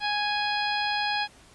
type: harmonic tone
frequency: 830.6 Hz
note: G#5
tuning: in tune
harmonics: 1 / 2 / 3 / 4 / 5 / 6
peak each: -28 / -31 / -33 / -34 / -35 / -36 dBFS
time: 0-1.28 s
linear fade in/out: 50 ms
effects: pink hiss -54 dBFS RMS until 1.54 s + resampled to 24000 Hz